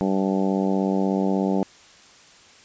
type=harmonic tone; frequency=96.5 Hz; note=G2; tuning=27 cents flat; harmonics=2 / 3 / 4 / 5 / 6 / 7 / 8 / 9; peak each=-22 / -26 / -28 / -30 / -32 / -33 / -34 / -35 dBFS; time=0.01-1.63 s; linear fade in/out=0 ms; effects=white hiss -50 dBFS RMS until 2.64 s + resampled to 16000 Hz